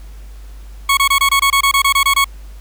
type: tone bursts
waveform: 20% pulse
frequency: 1106 Hz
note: C#6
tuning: 4 cents flat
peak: -5 dBFS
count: 13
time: 0.89-2.244 s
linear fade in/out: 5 ms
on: 82 ms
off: 24 ms
effects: added 50 Hz sine -31 dBFS peak until 2.6 s + pink hiss -48 dBFS RMS until 2.6 s